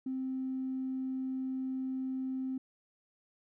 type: tone with tanh clipping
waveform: triangle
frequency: 261.6 Hz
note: C4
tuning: in tune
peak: -33 dBFS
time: 0.06-2.58 s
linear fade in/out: 5 ms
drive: 4 dB
effects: none